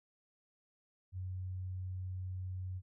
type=tone; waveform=sine; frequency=92.5 Hz; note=F#2; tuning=in tune; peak=-38 dBFS; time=1.12-2.82 s; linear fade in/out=50 ms; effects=none